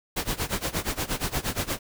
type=noise with tremolo; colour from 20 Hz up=pink; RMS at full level=-26 dBFS; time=0.16-1.79 s; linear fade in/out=10 ms; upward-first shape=sine; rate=8.5 Hz; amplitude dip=90%; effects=none